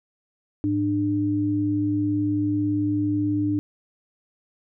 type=tone pair together; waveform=sine; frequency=105.57 / 298.6 Hz; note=G#2 / D4; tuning=+29 / +29 cents; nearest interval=octave + tritone; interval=1800 cents; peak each=-27 / -21 dBFS; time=0.64-3.59 s; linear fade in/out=0 ms; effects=none